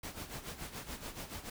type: noise with tremolo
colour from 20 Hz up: pink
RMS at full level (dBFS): -42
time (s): 0.03-1.5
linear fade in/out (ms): 5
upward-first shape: sine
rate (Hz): 7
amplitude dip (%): 70
effects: none